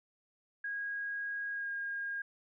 sine tone with pitch glide, 1641 to 1622.2 Hz, G#6 to G#6, -21 to -41 cents, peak -35 dBFS, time 0.64-2.22 s, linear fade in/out 5 ms, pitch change -20 cents, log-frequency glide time 1.52-1.69 s, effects none

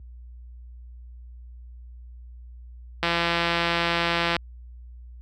click train, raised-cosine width 0.3 ms, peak -7 dBFS, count 228, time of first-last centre 3.03-4.365 s, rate 170 Hz, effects added 60 Hz sine -34 dBFS peak until 5.21 s + high-pass 80 Hz 12 dB/octave

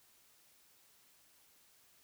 silence, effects white hiss -67 dBFS RMS until 2.03 s

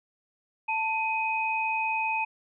sine tone pair together, 887.4 / 2510 Hz, A5 / D#7, +14 / +15 cents, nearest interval octave + tritone, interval 1801 cents, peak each -28 dBFS, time 0.68-2.25 s, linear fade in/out 10 ms, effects none

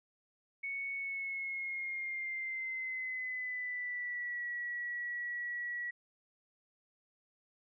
sine tone with pitch glide, 2217 to 1930 Hz, C#7 to B6, 0 to -40 cents, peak -36 dBFS, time 0.63-5.91 s, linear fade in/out 10 ms, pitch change -240 cents, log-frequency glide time 0.95-4.44 s, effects none

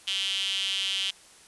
sawtooth tone with high-pass filter, 193.6 Hz, G3, 21 cents flat, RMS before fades -29 dBFS, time 0.07-1.11 s, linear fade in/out 10 ms, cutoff 3100 Hz, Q 7.2, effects white hiss -53 dBFS RMS until 1.47 s + resampled to 24000 Hz

